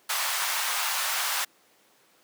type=high-pass noise; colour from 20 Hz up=pink; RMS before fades=-28 dBFS; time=0.09-1.45 s; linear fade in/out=10 ms; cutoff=840 Hz; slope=24 dB/octave; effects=pink hiss -61 dBFS RMS until 2.23 s + high-pass 300 Hz 12 dB/octave